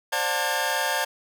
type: tone cluster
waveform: sawtooth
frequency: 526 / 588 / 724 / 894 / 1624 Hz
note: C5 / D5 / F#5 / A5 / G#6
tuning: +9 / +2 / -38 / +27 / -39 cents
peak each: -29 / -28 / -28 / -24 / -24 dBFS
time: 0.12-1.05 s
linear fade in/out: 10 ms
effects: none